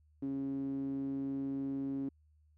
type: tone with band-pass filter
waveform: sawtooth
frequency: 136.7 Hz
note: C#3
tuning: 24 cents flat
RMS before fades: -37 dBFS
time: 0.22-2.09 s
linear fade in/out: 5 ms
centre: 290 Hz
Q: 8.3
effects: added 76 Hz sine -64 dBFS peak until 2.57 s